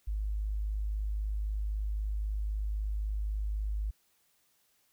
sine tone, 51.91 Hz, G#1, in tune, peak -30 dBFS, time 0.07-3.91 s, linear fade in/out 10 ms, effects white hiss -71 dBFS RMS until 4.92 s

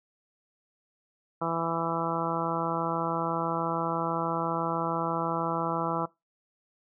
harmonic tone, 166.1 Hz, E3, 13 cents sharp, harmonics 1 / 2 / 3 / 4 / 5 / 6 / 7 / 8, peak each -35 / -35 / -35 / -35 / -35 / -35 / -35 / -35 dBFS, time 1.41-6.06 s, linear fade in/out 10 ms, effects noise-tail reverb RT60 0.2 s tail -21 dB re dry

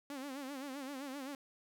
sawtooth tone with vibrato, 273.6 Hz, C#4, 23 cents flat, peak -38 dBFS, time 0.1-1.35 s, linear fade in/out 2 ms, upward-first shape sine, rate 7.7 Hz, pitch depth 110 cents each way, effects none

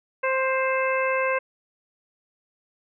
harmonic tone, 525 Hz, C5, 6 cents sharp, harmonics 1 / 2 / 3 / 4 / 5, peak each -24 / -27 / -29 / -30 / -31 dBFS, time 0.23-1.39 s, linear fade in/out 10 ms, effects none

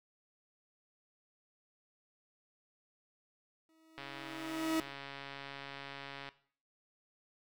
40% pulse tone with exponential growth, 320.8 Hz, E4, 47 cents flat, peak -28 dBFS, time 3.69-4.8 s, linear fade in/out 1 ms, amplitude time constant 240 ms
click train, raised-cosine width 0.3 ms, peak -29 dBFS, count 322, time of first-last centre 3.98-6.289 s, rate 139 Hz
effects noise-tail reverb RT60 0.5 s tail -17 dB re dry

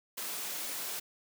white high-pass noise, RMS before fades -38 dBFS, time 0.17-1 s, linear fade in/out 10 ms, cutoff 220 Hz, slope 12 dB/octave, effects none

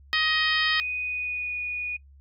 harmonic tone, 628 Hz, D#5, 16 cents sharp, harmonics 2 / 3 / 4 / 5 / 6 / 7 / 8, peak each -31 / -25 / -30 / -28 / -32 / -34 / -33 dBFS, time 0.13-0.8 s, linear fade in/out 0 ms
sine tone with pitch glide, 2489 to 2462 Hz, D#7 to D#7, 0 to -19 cents, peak -27 dBFS, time 0.79-1.97 s, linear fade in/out 10 ms, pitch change -19 cents, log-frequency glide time 1.02-1.57 s
effects noise-tail reverb RT60 0.1 s tail -23 dB re dry + added 69 Hz sine -49 dBFS peak until 2.2 s

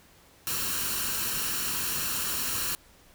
white noise with comb filter, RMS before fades -30 dBFS, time 0.47-2.75 s, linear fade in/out 0 ms, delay 0.71 ms, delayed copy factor +0.6, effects pink hiss -57 dBFS RMS until 3.14 s

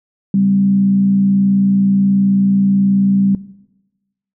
sine tone with frequency modulation, 196.2 Hz, G3, 2 cents sharp, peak -10 dBFS, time 0.34-3.35 s, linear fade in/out 2 ms, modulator 58.6 Hz, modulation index 0.36, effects noise-tail reverb RT60 1.0 s tail -18 dB re dry

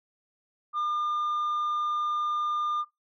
sine tone, 1205 Hz, D6, 44 cents sharp, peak -23 dBFS, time 0.73-2.85 s, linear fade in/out 50 ms, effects noise-tail reverb RT60 0.2 s tail -21 dB re dry + tanh soft clip ceiling -25 dBFS

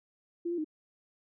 sine tone with pitch steps, 342.6 / 347.3 / 309.3 Hz, F4 / F4 / D#4, -33 / -10 / -10 cents, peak -30 dBFS, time 0.45-0.645 s, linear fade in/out 10 ms, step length 65 ms, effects none

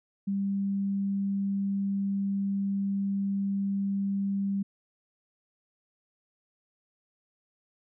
sine tone, 197.6 Hz, G3, 14 cents sharp, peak -26 dBFS, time 0.27-4.63 s, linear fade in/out 10 ms, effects none

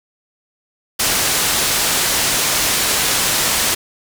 white low-pass noise, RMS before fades -17 dBFS, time 0.99-3.75 s, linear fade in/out 10 ms, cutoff 10000 Hz, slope 12 dB/octave, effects none

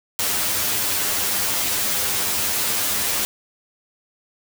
white noise with comb filter, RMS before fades -22 dBFS, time 0.19-3.25 s, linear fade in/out 0 ms, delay 9.9 ms, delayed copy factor +1, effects none

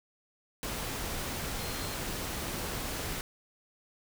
sine tone in noise, 4186 Hz, C8, in tune, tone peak -46 dBFS, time 1.6-1.94 s, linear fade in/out 0 ms, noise pink, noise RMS -36 dBFS, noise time 0.63-3.21 s, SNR -13 dB, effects none

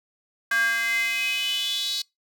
square tone with high-pass filter sweep, 229.6 Hz, A#3, 26 cents flat, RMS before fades -25 dBFS, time 0.51-2.02 s, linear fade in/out 5 ms, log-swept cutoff 1500 to 4200 Hz, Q 6.9, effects noise-tail reverb RT60 0.2 s tail -25 dB re dry

